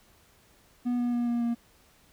triangle tone with pitch steps, 244.2 / 242 / 239.7 / 237.5 / 235.3 Hz, B3 / B3 / A#3 / A#3 / A#3, -19 / -35 / +48 / +33 / +16 cents, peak -23 dBFS, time 0.85-1.55 s, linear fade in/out 20 ms, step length 140 ms, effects pink hiss -61 dBFS RMS until 2.12 s

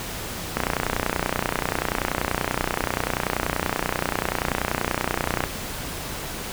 click train, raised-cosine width 0.5 ms, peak -6 dBFS, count 149, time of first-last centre 0.57-5.438 s, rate 30.4 Hz, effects pink hiss -32 dBFS RMS until 6.52 s

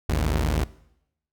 sawtooth tone pair together, 54.24 / 76.7 Hz, A1 / D#2, -24 / -24 cents, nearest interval tritone, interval 600 cents, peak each -20 dBFS, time 0.09-0.64 s, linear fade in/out 0 ms, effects noise-tail reverb RT60 0.8 s tail -20 dB re dry

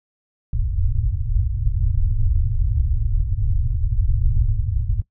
pink low-pass noise, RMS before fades -19 dBFS, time 0.53-5.02 s, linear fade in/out 5 ms, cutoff 120 Hz, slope 96 dB/octave, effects noise-tail reverb RT60 0.1 s tail -18 dB re dry

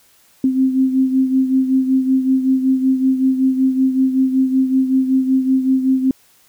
sine beating tone pair, 261.6 / 266.9 Hz, C4 / C4, 0 / +35 cents, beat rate 5.3 Hz, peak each -13 / -20 dBFS, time 0.44-6.11 s, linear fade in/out 2 ms, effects white hiss -53 dBFS RMS until 6.48 s

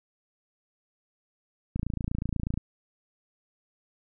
click train, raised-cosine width 5 ms, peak -17 dBFS, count 24, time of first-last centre 1.76-2.576 s, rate 28.2 Hz, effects none

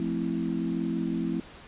sine chord, F major seventh, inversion none, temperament equal, 174.61 / 220 / 261.6 / 329.6 Hz, F3 / A3 / C4 / E4, 0 / 0 / 0 / 0 cents, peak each -32 dBFS, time 0-1.4 s, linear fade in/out 2 ms, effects pink hiss -48 dBFS RMS until 1.67 s + resampled to 8000 Hz

